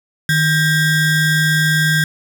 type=ring-modulated tone; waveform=square; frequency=873 Hz; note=A5; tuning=14 cents flat; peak=-10 dBFS; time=0.29-2.04 s; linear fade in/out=2 ms; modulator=718 Hz; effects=none